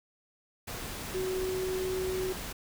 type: tone in noise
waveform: sine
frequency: 373.1 Hz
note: F#4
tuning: 14 cents sharp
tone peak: -30 dBFS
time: 1.14-2.33 s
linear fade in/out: 10 ms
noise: pink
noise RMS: -39 dBFS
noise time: 0.67-2.53 s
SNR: +6 dB
effects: none